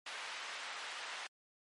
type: band-pass noise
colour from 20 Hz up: white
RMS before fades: -45 dBFS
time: 0.06-1.27 s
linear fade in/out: 5 ms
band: 800 to 2800 Hz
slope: 12 dB/octave
effects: MP3 48 kbps